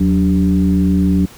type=tone with frequency modulation; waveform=sine; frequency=184.2 Hz; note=F#3; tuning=7 cents flat; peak=-10 dBFS; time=0-1.26 s; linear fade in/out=10 ms; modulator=104 Hz; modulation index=0.94; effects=pink hiss -40 dBFS RMS until 1.37 s